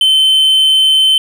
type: tone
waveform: triangle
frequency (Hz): 3076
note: G7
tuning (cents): -33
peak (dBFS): -5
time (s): 0.01-1.18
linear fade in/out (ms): 2
effects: none